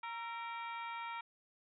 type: harmonic tone with a mistuned harmonic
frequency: 466.2 Hz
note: A#4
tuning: in tune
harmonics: 2 / 3 / 4 / 5 / 6 / 7 / 8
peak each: -43 / -47 / -53 / -48 / -60 / -57 / -60 dBFS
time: 0.03-1.21 s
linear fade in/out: 5 ms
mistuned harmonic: 3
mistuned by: -58 cents
effects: none